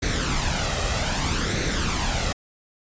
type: noise with flanger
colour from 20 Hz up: pink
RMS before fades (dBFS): -24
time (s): 0.02-2.33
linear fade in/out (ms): 10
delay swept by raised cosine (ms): 0.49 to 1.59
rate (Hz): 0.63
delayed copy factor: +0.55
effects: resampled to 16000 Hz

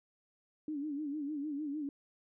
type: tone with vibrato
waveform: sine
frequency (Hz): 293.8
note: D4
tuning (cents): +1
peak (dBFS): -35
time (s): 0.68-1.89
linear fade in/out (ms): 2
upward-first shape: sine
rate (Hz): 6.6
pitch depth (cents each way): 100
effects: none

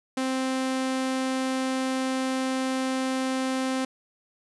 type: tone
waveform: sawtooth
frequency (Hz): 261.6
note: C4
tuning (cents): 0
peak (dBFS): -21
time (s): 0.17-3.85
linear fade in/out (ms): 5
effects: resampled to 24000 Hz

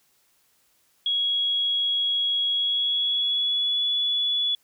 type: tone with pitch glide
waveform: sine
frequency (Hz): 3322 to 3417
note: G#7 to G#7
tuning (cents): 0 to +49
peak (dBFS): -21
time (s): 1.06-4.55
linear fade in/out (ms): 2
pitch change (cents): +49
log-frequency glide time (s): 2.51-3.85
effects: white hiss -65 dBFS RMS until 4.63 s

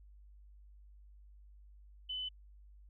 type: tone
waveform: sine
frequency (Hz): 3016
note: F#7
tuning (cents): +32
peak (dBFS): -37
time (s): 2.09-2.29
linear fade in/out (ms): 10
effects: added 50 Hz sine -55 dBFS peak until 2.89 s

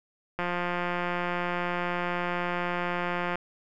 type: click train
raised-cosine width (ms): 0.5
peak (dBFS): -15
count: 523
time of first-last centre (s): 0.39-3.356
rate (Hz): 176
effects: none

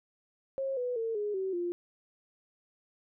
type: tone with pitch steps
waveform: sine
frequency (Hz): 539 / 494.3 / 453.2 / 415.6 / 381.1 / 349.5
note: C#5 / B4 / A#4 / G#4 / G4 / F4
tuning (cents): -49 / +1 / -49 / +1 / -49 / +1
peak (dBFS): -30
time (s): 0.58-1.72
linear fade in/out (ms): 0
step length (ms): 190
effects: none

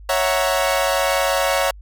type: chord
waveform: sawtooth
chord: F# dominant seventh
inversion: second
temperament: equal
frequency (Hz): 554.4 / 659.3 / 740 / 932.3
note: C#5 / E5 / F#5 / A#5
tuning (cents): 0 / 0 / 0 / 0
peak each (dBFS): -16 / -19 / -20 / -22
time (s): 0.09-1.71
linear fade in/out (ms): 5
effects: added 50 Hz sine -37 dBFS peak until 1.81 s

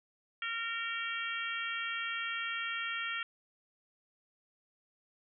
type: harmonic tone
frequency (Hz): 460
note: A#4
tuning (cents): -23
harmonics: 3 / 4 / 5 / 6 / 7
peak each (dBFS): -39 / -40 / -41 / -42 / -42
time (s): 0.42-3.23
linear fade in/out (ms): 2
effects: none

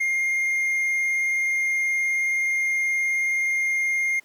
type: tone with vibrato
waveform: triangle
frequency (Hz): 2121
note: C7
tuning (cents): +23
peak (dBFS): -19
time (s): 0-4.2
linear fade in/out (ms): 10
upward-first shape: triangle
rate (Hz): 19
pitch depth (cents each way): 10
effects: pink hiss -58 dBFS RMS until 4.24 s + high-pass 300 Hz 12 dB/octave

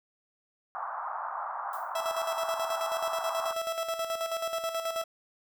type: band-pass noise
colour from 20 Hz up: white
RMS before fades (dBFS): -36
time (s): 0.75-3.53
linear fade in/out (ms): 0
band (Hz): 710 to 1300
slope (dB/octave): 48
type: noise with exponential decay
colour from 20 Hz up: violet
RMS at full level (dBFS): -45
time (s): 1.73-2.03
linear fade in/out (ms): 1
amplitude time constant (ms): 64
type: tone with tremolo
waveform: 30% pulse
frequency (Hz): 659.3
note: E5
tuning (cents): 0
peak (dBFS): -26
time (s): 1.95-5.04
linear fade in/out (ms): 5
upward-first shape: square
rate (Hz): 9.3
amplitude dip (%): 55
effects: none

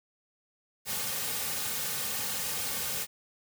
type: noise with comb filter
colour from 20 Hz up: white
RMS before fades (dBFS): -33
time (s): 0.85-3.07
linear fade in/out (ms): 50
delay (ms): 3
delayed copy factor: -0.7
effects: none

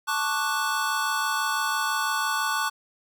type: chord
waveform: square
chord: D major seventh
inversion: second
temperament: equal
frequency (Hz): 880 / 1108.7 / 1174.7 / 1480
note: A5 / C#6 / D6 / F#6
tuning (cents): 0 / 0 / 0 / 0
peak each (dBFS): -31 / -30 / -32 / -29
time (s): 0.07-2.7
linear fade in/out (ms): 20
effects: none

